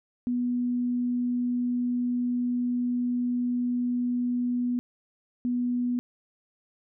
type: tone pair in turn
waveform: sine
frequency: 245 / 245 Hz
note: B3 / B3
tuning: -14 / -14 cents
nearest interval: unison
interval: 0 cents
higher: neither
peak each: -24 dBFS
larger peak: neither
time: 0.27-4.79 / 5.45-5.99 s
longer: first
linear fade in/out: 0 ms
effects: none